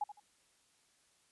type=tone with echo; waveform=sine; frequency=830.6 Hz; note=G#5; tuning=in tune; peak=-32 dBFS; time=0.01-0.04 s; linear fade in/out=5 ms; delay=80 ms; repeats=2; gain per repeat=-12 dB; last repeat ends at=0.2 s; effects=white hiss -71 dBFS RMS until 1.31 s + resampled to 24000 Hz